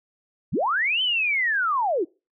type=linear two-way sweep; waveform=sine; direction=up then down; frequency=72.7 to 3103 to 291.6 Hz; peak=-20 dBFS; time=0.52-2.05 s; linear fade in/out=20 ms; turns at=1.02 s; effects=noise-tail reverb RT60 0.3 s tail -25 dB re dry